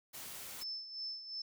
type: noise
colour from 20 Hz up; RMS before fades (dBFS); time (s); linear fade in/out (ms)
white; -47; 0.13-0.64; 20
type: tone with tremolo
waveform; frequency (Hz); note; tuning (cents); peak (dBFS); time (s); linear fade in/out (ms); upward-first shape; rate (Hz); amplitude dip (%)
sine; 5274; E8; 0; -38; 0.61-1.42; 5; sine; 2.8; 65
effects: none